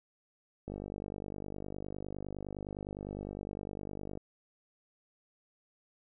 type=click train; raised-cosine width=2 ms; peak=-27 dBFS; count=175; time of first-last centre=0.68-4.174 s; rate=49.8 Hz; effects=none